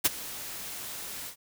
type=noise with ADSR envelope; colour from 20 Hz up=white; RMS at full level=-20 dBFS; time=0.04-1.36 s; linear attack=17 ms; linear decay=25 ms; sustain=-19 dB; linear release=91 ms; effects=none

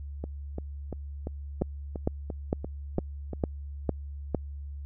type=two click trains; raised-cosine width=2 ms; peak=-12 / -21 dBFS; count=7 / 10; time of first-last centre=1.62-4.347 / 0.24-3.333 s; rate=2.2 / 2.91 Hz; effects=added 71 Hz sine -36 dBFS peak until 4.85 s

